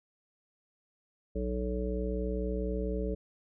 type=harmonic tone with a mistuned harmonic; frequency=62.1 Hz; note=B1; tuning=10 cents sharp; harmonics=1 / 3 / 5 / 7 / 9; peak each=-33 / -37 / -40 / -36 / -40 dBFS; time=1.35-3.15 s; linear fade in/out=10 ms; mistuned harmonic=1; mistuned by=-120 cents; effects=none